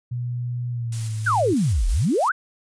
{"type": "tone with pitch glide", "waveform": "sine", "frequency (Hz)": [121.9, 108.6], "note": ["B2", "A2"], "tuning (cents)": [-22, -22], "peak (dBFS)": -24, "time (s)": [0.11, 1.54], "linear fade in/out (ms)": 10, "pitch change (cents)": -200, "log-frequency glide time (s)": [0.7, 1.15]}
{"type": "noise with tremolo", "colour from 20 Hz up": "blue", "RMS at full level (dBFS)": -34, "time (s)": [0.92, 2.29], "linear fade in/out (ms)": 5, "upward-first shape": "square", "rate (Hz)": 3.1, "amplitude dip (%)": 35}
{"type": "exponential two-way sweep", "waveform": "sine", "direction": "down then up", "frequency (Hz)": [1641, 36.89, 1641], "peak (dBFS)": -17, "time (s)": [1.26, 2.32], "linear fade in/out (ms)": 10, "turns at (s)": 1.88}
{"effects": ["resampled to 22050 Hz"]}